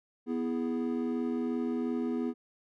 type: chord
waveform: triangle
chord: E major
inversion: second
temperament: equal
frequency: 246.9 / 329.6 / 415.3 Hz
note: B3 / E4 / G#4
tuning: 0 / 0 / 0 cents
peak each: -29 / -34 / -35 dBFS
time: 0.26-2.34 s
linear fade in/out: 50 ms
effects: none